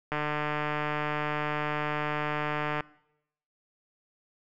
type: click train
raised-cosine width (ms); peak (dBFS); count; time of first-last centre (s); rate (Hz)
0.5; -15; 404; 0.12-2.807; 150
effects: noise-tail reverb RT60 0.8 s tail -22 dB re dry